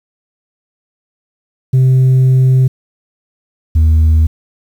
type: tone pair in turn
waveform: sine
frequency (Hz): 130 / 79.17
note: C3 / D#2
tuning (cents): -11 / +31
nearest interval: major sixth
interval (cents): 858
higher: first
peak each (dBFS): -3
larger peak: neither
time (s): 1.73-2.68 / 3.75-4.27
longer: first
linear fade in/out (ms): 10
effects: tanh soft clip ceiling -5 dBFS + 7-bit